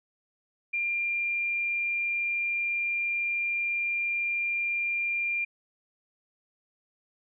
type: tone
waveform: sine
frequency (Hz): 2391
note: D7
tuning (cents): +30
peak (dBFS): -26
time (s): 0.73-5.45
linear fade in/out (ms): 10
effects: none